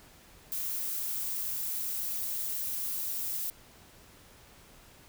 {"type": "noise with high-pass filter sweep", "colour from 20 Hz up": "violet", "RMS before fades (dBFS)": -34, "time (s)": [0.52, 3.5], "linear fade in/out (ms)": 0, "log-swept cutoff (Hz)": [1200, 470], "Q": 1.9, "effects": ["pink hiss -56 dBFS RMS until 5.08 s"]}